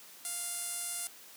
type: tone with band-pass filter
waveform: sawtooth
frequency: 698.5 Hz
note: F5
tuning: in tune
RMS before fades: -38 dBFS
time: 0.25-1.07 s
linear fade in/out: 0 ms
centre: 10000 Hz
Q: 2.9
effects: white hiss -53 dBFS RMS until 1.36 s + high-pass 200 Hz 12 dB/octave